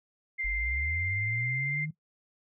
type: tone with vibrato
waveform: sine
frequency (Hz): 2093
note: C7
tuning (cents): 0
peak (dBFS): -30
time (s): 0.38-1.86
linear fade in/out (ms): 20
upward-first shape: sine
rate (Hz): 18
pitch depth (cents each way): 11
type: linear sweep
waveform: sine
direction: up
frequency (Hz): 43.65 to 157.9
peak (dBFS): -32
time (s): 0.44-1.91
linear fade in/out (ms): 10
effects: noise-tail reverb RT60 0.1 s tail -17 dB re dry